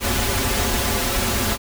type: noise with comb filter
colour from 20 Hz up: pink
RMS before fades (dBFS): -21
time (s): 0-1.58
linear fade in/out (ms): 50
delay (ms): 6.4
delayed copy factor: -1
effects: none